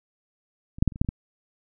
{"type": "clicks", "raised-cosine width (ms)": 5, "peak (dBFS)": [-27, -6, -7, -29, -25, -6, -25, -13], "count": 8, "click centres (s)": [0.785, 0.825, 0.877, 0.922, 0.959, 1.015, 1.047, 1.089], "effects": []}